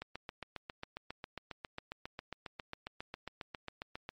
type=click train; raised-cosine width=0.3 ms; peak=-25 dBFS; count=31; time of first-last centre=0.02-4.091 s; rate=7.37 Hz; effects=MP3 48 kbps